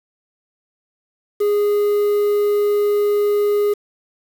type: tone with quantisation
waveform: triangle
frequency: 412.8 Hz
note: G#4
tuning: 10 cents flat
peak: -12 dBFS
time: 1.4-3.74 s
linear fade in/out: 10 ms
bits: 6
effects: none